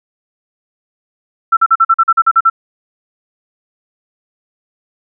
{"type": "tone bursts", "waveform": "sine", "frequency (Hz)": 1340, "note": "E6", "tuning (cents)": 28, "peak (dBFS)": -5, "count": 11, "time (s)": [1.52, 2.5], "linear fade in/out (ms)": 10, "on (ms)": 50, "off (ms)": 43, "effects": []}